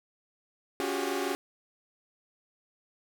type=tone cluster; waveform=sawtooth; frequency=280.7 / 357.9 / 379.3 / 404.7 Hz; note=C#4 / F4 / F#4 / G#4; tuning=+22 / +42 / +43 / -45 cents; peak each=-31 dBFS; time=0.8-1.35 s; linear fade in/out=0 ms; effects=none